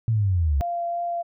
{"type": "linear sweep", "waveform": "sine", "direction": "down", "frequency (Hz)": [116.54, 65.41], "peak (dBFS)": -18, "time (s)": [0.08, 0.61], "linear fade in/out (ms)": 0}
{"type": "tone with vibrato", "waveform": "sine", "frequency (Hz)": 690, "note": "F5", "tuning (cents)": -21, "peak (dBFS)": -24, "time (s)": [0.6, 1.23], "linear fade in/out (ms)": 20, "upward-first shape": "triangle", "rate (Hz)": 2.9, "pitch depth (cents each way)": 11}
{"effects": []}